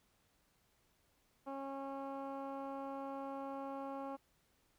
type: tone with low-pass filter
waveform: 15% pulse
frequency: 273.5 Hz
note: C#4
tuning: 23 cents flat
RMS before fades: -44 dBFS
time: 1.46-4.17 s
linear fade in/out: 20 ms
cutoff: 1100 Hz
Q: 1.2
effects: pink hiss -75 dBFS RMS until 4.78 s